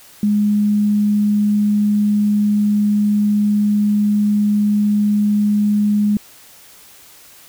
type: tone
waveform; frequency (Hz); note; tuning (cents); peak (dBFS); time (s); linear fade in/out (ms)
sine; 207.7; G#3; 0; -12; 0.23-6.17; 2
effects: white hiss -44 dBFS RMS until 7.48 s